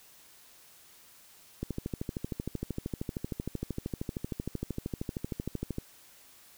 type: click train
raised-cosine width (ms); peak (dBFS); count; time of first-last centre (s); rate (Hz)
3; -20; 55; 1.63-5.784; 13
effects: white hiss -57 dBFS RMS until 6.57 s